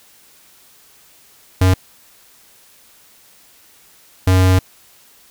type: tone bursts at uneven times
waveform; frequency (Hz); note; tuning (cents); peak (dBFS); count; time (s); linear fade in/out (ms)
square; 92.9; F#2; +7; -10; 2; 1.61-1.74 / 4.27-4.59; 5
effects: white hiss -49 dBFS RMS until 5.3 s